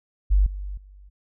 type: tone with level steps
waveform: sine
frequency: 48.64 Hz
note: G1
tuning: 13 cents flat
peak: -14 / -29 / -44 dBFS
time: 0.3-1.1 s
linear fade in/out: 20 ms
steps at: 0.46 / 0.77 s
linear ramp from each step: 5 ms
effects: none